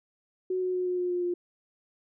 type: tone with pitch steps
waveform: sine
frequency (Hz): 370 / 367 / 364.1 / 361.1 / 358.2 / 355.3 / 352.5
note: F#4 / F#4 / F#4 / F#4 / F4 / F4 / F4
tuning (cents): 0 / -14 / -28 / -42 / +44 / +30 / +16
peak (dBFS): -26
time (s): 0.5-1.34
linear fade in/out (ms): 5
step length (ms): 120
effects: none